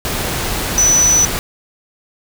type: tone in noise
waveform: sine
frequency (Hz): 5970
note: F#8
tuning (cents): +15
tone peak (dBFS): -9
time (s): 0.78-1.25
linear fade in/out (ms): 0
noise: pink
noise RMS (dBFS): -20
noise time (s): 0.05-1.39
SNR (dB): +8
effects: none